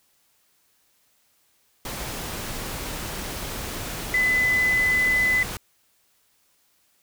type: tone in noise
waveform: sine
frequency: 2010 Hz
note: B6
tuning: 30 cents sharp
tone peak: -18 dBFS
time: 4.14-5.43 s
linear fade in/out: 2 ms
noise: pink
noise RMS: -32 dBFS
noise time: 1.85-5.57 s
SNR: +11 dB
effects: white hiss -65 dBFS RMS until 7.02 s